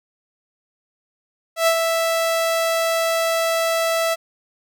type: tone with ADSR envelope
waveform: sawtooth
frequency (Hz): 659.3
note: E5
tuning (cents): 0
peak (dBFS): -9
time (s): 1.56-4.16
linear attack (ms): 110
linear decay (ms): 73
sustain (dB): -5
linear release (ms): 30
effects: none